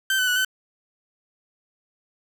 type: tone with pitch steps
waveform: 30% pulse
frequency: 1551 / 1506 / 1475 / 1521 Hz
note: G6 / F#6 / F#6 / F#6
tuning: -19 / +30 / -6 / +47 cents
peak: -17 dBFS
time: 0.1-0.448 s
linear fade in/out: 2 ms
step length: 87 ms
effects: 9-bit